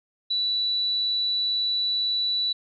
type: tone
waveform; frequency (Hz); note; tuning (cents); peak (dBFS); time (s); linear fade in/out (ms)
sine; 3951; B7; 0; -22; 0.3-2.53; 10
effects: none